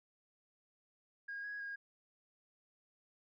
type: tone with pitch steps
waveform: sine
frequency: 1631 / 1660 / 1631 Hz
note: G#6 / G#6 / G#6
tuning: -32 / -1 / -32 cents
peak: -40 dBFS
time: 1.28-1.76 s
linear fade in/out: 10 ms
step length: 160 ms
effects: tanh soft clip ceiling -37 dBFS